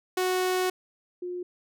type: tone pair in turn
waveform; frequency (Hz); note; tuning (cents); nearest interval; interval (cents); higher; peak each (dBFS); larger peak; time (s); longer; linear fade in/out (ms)
sawtooth / sine; 368.6 / 357.5; F#4 / F4; -7 / +41; minor second; 52; first; -20 / -31; first; 0.17-0.7 / 1.22-1.43; first; 5
effects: none